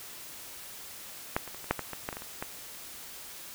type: clicks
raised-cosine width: 0.5 ms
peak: -11 / -27 / -29 / -30 / -9 / -18 / -21 / -17 / -22 / -23 / -28 / -18 dBFS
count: 12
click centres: 1.365 / 1.477 / 1.546 / 1.643 / 1.71 / 1.793 / 1.933 / 2.089 / 2.128 / 2.169 / 2.221 / 2.425 s
effects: white hiss -45 dBFS RMS until 3.54 s